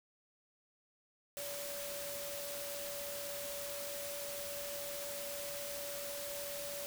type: tone in noise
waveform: sine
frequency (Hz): 572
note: D5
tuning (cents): -46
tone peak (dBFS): -44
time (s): 1.37-6.86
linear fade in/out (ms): 0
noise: white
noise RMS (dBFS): -44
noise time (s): 1.37-6.86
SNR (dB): -3
effects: none